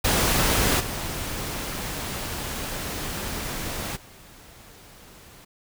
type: noise with level steps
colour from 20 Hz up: pink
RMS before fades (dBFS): -21 / -31 / -48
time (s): 0.04-5.45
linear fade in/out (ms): 10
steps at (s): 0.79 / 3.95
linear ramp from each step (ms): 20
effects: none